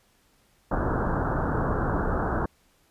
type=low-pass noise; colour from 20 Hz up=pink; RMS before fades=-26 dBFS; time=0.71-2.46 s; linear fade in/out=5 ms; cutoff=1600 Hz; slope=96 dB/octave; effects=pink hiss -64 dBFS RMS until 2.9 s + resampled to 32000 Hz